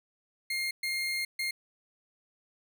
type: tone bursts at uneven times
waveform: 30% pulse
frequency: 2126 Hz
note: C7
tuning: 27 cents sharp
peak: -27 dBFS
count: 3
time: 0.5-0.71 / 0.83-1.25 / 1.39-1.51 s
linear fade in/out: 5 ms
effects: none